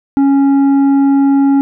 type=tone with tanh clipping; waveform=sine; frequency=276.5 Hz; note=C#4; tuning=4 cents flat; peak=-8 dBFS; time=0.17-1.61 s; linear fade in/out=0 ms; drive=7 dB; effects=none